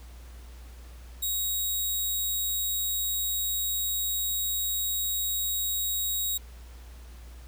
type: tone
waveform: 5% pulse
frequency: 3800 Hz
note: A#7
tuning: 33 cents sharp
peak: -19 dBFS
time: 1.22-6.38 s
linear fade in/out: 10 ms
effects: added 60 Hz sine -43 dBFS peak until 7.47 s + pink hiss -55 dBFS RMS until 7.47 s